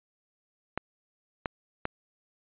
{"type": "clicks", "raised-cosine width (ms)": 0.5, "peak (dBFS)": -14, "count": 3, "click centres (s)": [0.776, 1.458, 1.854], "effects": ["resampled to 8000 Hz"]}